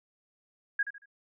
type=tone with echo; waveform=sine; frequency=1642 Hz; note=G#6; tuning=20 cents flat; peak=-24 dBFS; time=0.79-0.83 s; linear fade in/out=5 ms; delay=76 ms; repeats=3; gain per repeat=-10 dB; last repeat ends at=1.058 s; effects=none